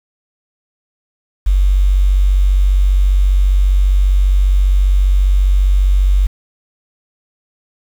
sine tone with quantisation, 47.43 Hz, F#1, 44 cents sharp, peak -8 dBFS, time 1.46-6.27 s, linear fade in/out 10 ms, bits 6, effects none

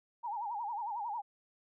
sine tone with vibrato, 882 Hz, A5, 4 cents sharp, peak -35 dBFS, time 0.23-1.22 s, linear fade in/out 20 ms, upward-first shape sine, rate 11 Hz, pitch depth 160 cents each way, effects none

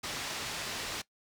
white low-pass noise, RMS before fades -38 dBFS, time 0.03-1.02 s, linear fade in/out 10 ms, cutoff 5100 Hz, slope 12 dB/octave, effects noise-tail reverb RT60 0.1 s tail -19 dB re dry

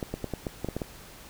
clicks, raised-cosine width 2 ms, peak -17 dBFS, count 9, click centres 0.028 / 0.14 / 0.243 / 0.337 / 0.468 / 0.646 / 0.687 / 0.766 / 0.818 s, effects pink hiss -48 dBFS RMS until 1.29 s

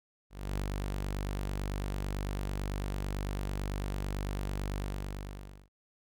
sawtooth tone with ADSR envelope, 49 Hz, G1, in tune, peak -27 dBFS, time 0.3-5.69 s, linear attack 270 ms, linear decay 75 ms, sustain -2 dB, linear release 910 ms, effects none

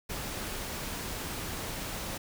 pink noise, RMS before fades -37 dBFS, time 0.09-2.18 s, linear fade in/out 10 ms, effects none

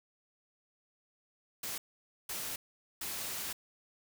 white noise bursts at uneven times, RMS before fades -39 dBFS, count 3, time 1.63-1.78 / 2.29-2.56 / 3.01-3.53 s, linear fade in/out 5 ms, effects none

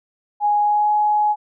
sine tone with pitch glide, 830 to 840.6 Hz, G#5 to G#5, -1 to +21 cents, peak -14 dBFS, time 0.4-1.36 s, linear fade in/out 50 ms, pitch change +22 cents, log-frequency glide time 0.61-0.91 s, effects none

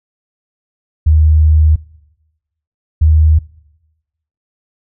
sine tone pair in turn, 77.5 / 77.93 Hz, D#2 / D#2, -6 / +3 cents, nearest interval unison, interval 9 cents, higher second, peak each -5 dBFS, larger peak neither, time 1.06-1.76 / 3.01-3.39 s, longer first, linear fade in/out 10 ms, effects noise-tail reverb RT60 1.0 s tail -22 dB re dry

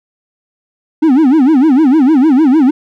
triangle tone with vibrato, 284.8 Hz, C#4, 47 cents sharp, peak -3 dBFS, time 1.02-2.71 s, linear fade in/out 10 ms, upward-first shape sine, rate 6.6 Hz, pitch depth 240 cents each way, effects none

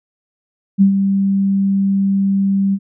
sine tone with ADSR envelope, 196 Hz, G3, in tune, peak -5 dBFS, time 0.78-2.79 s, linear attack 34 ms, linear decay 100 ms, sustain -7 dB, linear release 56 ms, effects none

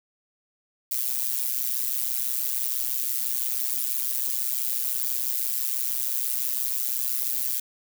violet noise with amplitude modulation, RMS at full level -23 dBFS, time 0.91-7.6 s, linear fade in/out 5 ms, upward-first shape sine, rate 126 Hz, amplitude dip 95%, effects none

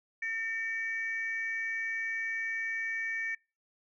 sine tone pair together, 1810 / 2280 Hz, A6 / C#7, +48 / +48 cents, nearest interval major third, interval 400 cents, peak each -33 / -35 dBFS, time 0.22-3.35 s, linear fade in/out 5 ms, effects noise-tail reverb RT60 0.3 s tail -26 dB re dry + tanh soft clip ceiling -25 dBFS

